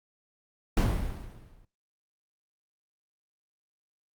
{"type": "noise with exponential decay", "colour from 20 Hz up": "brown", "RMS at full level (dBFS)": -20, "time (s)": [0.77, 1.65], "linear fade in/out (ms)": 2, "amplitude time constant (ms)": 190, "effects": ["noise-tail reverb RT60 0.2 s tail -19 dB re dry", "Opus 48 kbps"]}